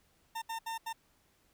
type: tone bursts at uneven times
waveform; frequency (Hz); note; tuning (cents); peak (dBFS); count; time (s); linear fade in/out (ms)
40% pulse; 906; A#5; -50; -35; 4; 0.35-0.42 / 0.49-0.59 / 0.66-0.78 / 0.86-0.93; 10
effects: pink hiss -70 dBFS RMS until 1.53 s